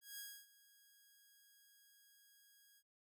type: tone with ADSR envelope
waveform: 5% pulse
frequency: 1644 Hz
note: G#6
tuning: 18 cents flat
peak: -36 dBFS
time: 0.01-2.83 s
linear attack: 170 ms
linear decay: 280 ms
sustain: -20 dB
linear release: 53 ms
effects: none